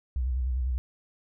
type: tone with vibrato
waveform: sine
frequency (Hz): 63.3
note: B1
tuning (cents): +43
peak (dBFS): -25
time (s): 0.16-0.78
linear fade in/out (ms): 0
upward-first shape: square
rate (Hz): 10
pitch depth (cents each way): 73
effects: none